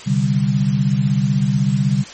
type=chord; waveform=sine; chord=C suspended second; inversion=none; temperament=equal; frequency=130.81 / 146.83 / 196 Hz; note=C3 / D3 / G3; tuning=0 / 0 / 0 cents; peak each=-18 dBFS; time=0.06-2.04 s; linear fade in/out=20 ms; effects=white hiss -35 dBFS RMS until 2.13 s + MP3 32 kbps